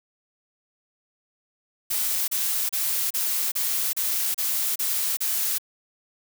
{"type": "noise bursts", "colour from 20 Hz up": "blue", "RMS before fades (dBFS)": -25, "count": 9, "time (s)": [1.9, 5.584], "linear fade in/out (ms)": 10, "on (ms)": 380, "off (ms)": 33, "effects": []}